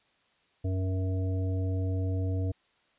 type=harmonic tone; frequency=93.7 Hz; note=F#2; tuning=22 cents sharp; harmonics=1 / 3 / 5 / 7; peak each=-27 / -37 / -41 / -44 dBFS; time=0.64-2.52 s; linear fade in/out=10 ms; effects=white hiss -68 dBFS RMS until 2.98 s + resampled to 8000 Hz